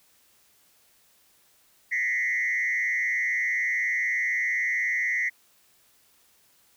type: tone with frequency modulation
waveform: sine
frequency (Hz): 2001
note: B6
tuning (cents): +22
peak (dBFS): -22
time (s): 1.91-5.3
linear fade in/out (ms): 20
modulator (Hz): 127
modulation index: 1.1
effects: tanh soft clip ceiling -20 dBFS + white hiss -62 dBFS RMS until 6.76 s